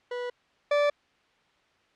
40% pulse tone pair in turn, 490 / 582.7 Hz, B4 / D5, -14 / -14 cents, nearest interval minor third, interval 300 cents, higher second, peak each -30 / -20 dBFS, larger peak second, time 0.11-0.3 / 0.71-0.9 s, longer neither, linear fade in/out 5 ms, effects white hiss -65 dBFS RMS until 1.95 s + low-pass 3000 Hz 12 dB/octave

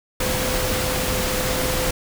sine tone in noise, 511 Hz, C5, 41 cents flat, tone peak -27 dBFS, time 0.2-1.91 s, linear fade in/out 5 ms, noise pink, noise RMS -23 dBFS, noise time 0.2-1.91 s, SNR -7 dB, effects none

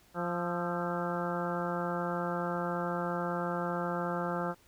harmonic tone with a mistuned harmonic, 174.61 Hz, F3, in tune, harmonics 1 / 2 / 3 / 4 / 5 / 6 / 7 / 8 / 9, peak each -36 / -39 / -37 / -40 / -40 / -45 / -42 / -40 / -44 dBFS, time 0.14-4.55 s, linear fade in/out 50 ms, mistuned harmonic 8, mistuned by -65 cents, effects pink hiss -63 dBFS RMS until 4.67 s

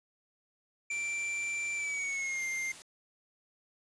square tone with pitch glide, 2349 to 2105 Hz, D7 to C7, 0 to +10 cents, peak -33 dBFS, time 0.9-2.72 s, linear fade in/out 5 ms, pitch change -190 cents, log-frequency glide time 1.75-2.43 s
white noise, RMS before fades -49 dBFS, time 0.91-2.82 s, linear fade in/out 0 ms
effects resampled to 22050 Hz

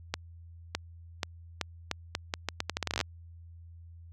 accelerating click train, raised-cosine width 0.2 ms, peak -12 dBFS, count 20, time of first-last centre 0.14-3.012 s, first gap 610 ms, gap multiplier 0.79, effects added 84 Hz sine -47 dBFS peak until 4.12 s

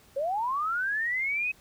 sine linear sweep, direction up, 523.3 to 2562 Hz, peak -26 dBFS, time 0.16-1.52 s, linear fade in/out 10 ms, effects pink hiss -58 dBFS RMS until 1.6 s

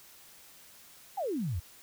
sine exponential sweep, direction down, 852 to 73.1 Hz, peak -30 dBFS, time 1.17-1.6 s, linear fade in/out 10 ms, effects white hiss -55 dBFS RMS until 1.82 s

